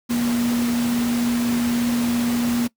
sine tone in noise, 238.7 Hz, A#3, 41 cents sharp, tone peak -18 dBFS, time 0.09-2.68 s, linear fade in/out 20 ms, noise pink, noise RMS -29 dBFS, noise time 0.09-2.68 s, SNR +8 dB, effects noise-tail reverb RT60 0.1 s tail -21 dB re dry + high-pass 100 Hz 12 dB/octave

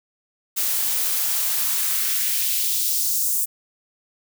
blue noise with high-pass filter sweep, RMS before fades -22 dBFS, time 0.56-3.46 s, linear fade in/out 20 ms, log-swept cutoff 220 to 8600 Hz, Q 1.3, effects none

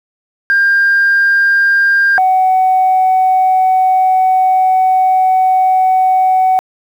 sine tone pair in turn, 1600 / 749.7 Hz, G6 / F#5, +35 / +23 cents, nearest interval octave + minor second, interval 1312 cents, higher first, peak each -6 dBFS, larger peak neither, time 0.5-2.18 / 2.18-6.59 s, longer second, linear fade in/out 0 ms, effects tanh soft clip ceiling -4 dBFS + 7-bit

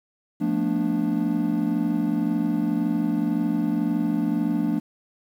triangle chord, B half-diminished seventh, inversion second, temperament equal with one note detuned, 174.61 / 220 / 241.9 / 293.7 Hz, F3 / A3 / B3 / D4, 0 / 0 / -36 / 0 cents, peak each -26 / -24 / -26 / -23 dBFS, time 0.4-4.8 s, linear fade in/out 20 ms, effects 9-bit

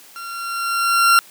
40% pulse tone with level ramp, 1374 Hz, F6, 29 cents flat, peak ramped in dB -30 to -8 dBFS, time 0.16-1.19 s, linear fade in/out 0 ms, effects white hiss -45 dBFS RMS until 1.3 s + high-pass 200 Hz 12 dB/octave

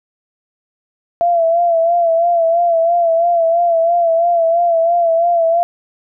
sine tone with vibrato, 676 Hz, E5, 43 cents sharp, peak -10 dBFS, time 1.21-5.63 s, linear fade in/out 0 ms, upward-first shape sine, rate 3 Hz, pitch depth 53 cents each way, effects none

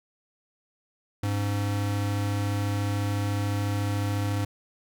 square tone pair together, 102.28 / 272.8 Hz, G#2 / C#4, -26 / -28 cents, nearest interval octave + perfect fourth, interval 1698 cents, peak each -26 / -36 dBFS, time 1.23-4.45 s, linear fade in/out 5 ms, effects none

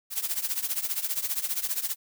blue noise with tremolo, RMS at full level -26 dBFS, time 0.1-1.96 s, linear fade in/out 50 ms, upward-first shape triangle, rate 15 Hz, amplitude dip 90%, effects none

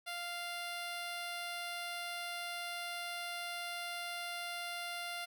10% pulse tone, 697 Hz, F5, 4 cents flat, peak -31 dBFS, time 0.06-5.26 s, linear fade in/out 20 ms, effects none

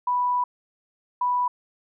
sine tone pair in turn, 986 / 986 Hz, B5 / B5, -3 / -3 cents, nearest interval unison, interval 0 cents, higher neither, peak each -20 / -20 dBFS, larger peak neither, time 0.07-0.44 / 1.21-1.48 s, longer first, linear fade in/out 5 ms, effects none

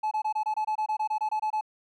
triangle tone bursts, 860 Hz, A5, 40 cents flat, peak -22 dBFS, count 15, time 0.03-1.611 s, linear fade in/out 10 ms, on 83 ms, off 24 ms, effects tanh soft clip ceiling -19 dBFS

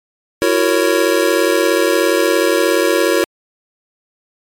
square chord, F# dominant seventh, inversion third, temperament just, 333 / 370 / 462.5 / 555 Hz, E4 / F#4 / A#4 / C#5, +18 / 0 / -14 / +2 cents, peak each -18 dBFS, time 0.42-3.24 s, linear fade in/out 0 ms, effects MP3 64 kbps

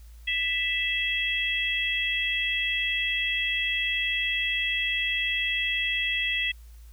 harmonic tone, 659.3 Hz, E5, in tune, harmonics 3 / 4 / 5, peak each -29 / -28 / -29 dBFS, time 0.27-6.52 s, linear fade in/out 10 ms, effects added 57 Hz sine -44 dBFS peak until 6.92 s + white hiss -61 dBFS RMS until 6.92 s

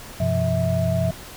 sine tone cluster, 94.1 / 125.8 / 171.3 / 650 Hz, F#2 / B2 / F3 / E5, +30 / +32 / -33 / -24 cents, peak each -24 dBFS, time 0.2-1.11 s, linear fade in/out 5 ms, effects pink hiss -39 dBFS RMS until 1.36 s

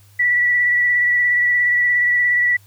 sine tone with vibrato, 1952 Hz, B6, 21 cents flat, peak -13 dBFS, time 0.19-2.57 s, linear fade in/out 10 ms, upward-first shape sine, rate 17 Hz, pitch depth 17 cents each way, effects added 100 Hz sine -47 dBFS peak until 2.66 s + white hiss -54 dBFS RMS until 2.66 s

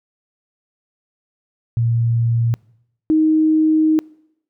sine tone pair in turn, 116.54 / 313.2 Hz, A#2 / D#4, 0 / +11 cents, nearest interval octave + perfect fourth, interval 1711 cents, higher second, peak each -14 / -11 dBFS, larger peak second, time 1.77-2.54 / 3.1-3.99 s, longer second, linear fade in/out 0 ms, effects noise-tail reverb RT60 0.8 s tail -25 dB re dry

